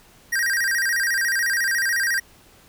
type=tone with vibrato; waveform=square; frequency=1730 Hz; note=A6; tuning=30 cents flat; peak=-20 dBFS; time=0.32-2.2 s; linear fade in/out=10 ms; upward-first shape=square; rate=14 Hz; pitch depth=150 cents each way; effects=pink hiss -52 dBFS RMS until 2.68 s

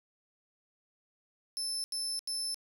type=tone bursts; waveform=30% pulse; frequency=5274 Hz; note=E8; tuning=in tune; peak=-29 dBFS; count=3; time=1.57-2.544 s; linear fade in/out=0 ms; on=270 ms; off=82 ms; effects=none

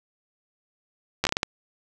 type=slowing click train; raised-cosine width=0.2 ms; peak=-5 dBFS; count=7; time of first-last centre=1.24-1.431 s; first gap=12 ms; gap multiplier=1.39; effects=none

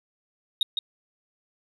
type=tone with echo; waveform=sine; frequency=3729 Hz; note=A#7; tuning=in tune; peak=-17 dBFS; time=0.61-0.63 s; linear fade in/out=2 ms; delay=160 ms; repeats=1; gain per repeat=-6 dB; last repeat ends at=0.79 s; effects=tanh soft clip ceiling -18 dBFS

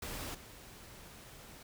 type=noise with level steps; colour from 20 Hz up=pink; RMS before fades=-42 / -53 dBFS; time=0.02-1.63 s; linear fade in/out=5 ms; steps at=0.34 s; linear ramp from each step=10 ms; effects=none

